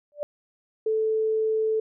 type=tone with exponential growth; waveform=sine; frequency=587.3 Hz; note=D5; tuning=in tune; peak=-22 dBFS; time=0.12-0.23 s; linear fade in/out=0 ms; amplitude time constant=22 ms
type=tone; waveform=sine; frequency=438.5 Hz; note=A4; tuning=6 cents flat; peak=-21 dBFS; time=0.86-1.8 s; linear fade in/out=5 ms
effects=none